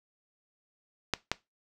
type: clicks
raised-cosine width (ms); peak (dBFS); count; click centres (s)
0.2; -9; 2; 1.137 / 1.316
effects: noise-tail reverb RT60 0.2 s tail -19 dB re dry